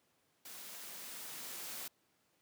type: noise with level ramp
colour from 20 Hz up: white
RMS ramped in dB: -50 to -44 dBFS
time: 0.45-1.88 s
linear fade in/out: 5 ms
effects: pink hiss -75 dBFS RMS until 2.41 s + high-pass 150 Hz 12 dB/octave